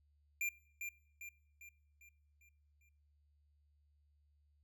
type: tone with echo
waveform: square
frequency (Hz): 2385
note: D7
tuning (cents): +26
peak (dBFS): -36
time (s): 0.41-0.49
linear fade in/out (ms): 2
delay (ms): 400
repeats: 6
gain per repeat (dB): -6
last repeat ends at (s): 2.89
effects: noise-tail reverb RT60 0.7 s tail -22 dB re dry + added 73 Hz sine -70 dBFS peak until 4.63 s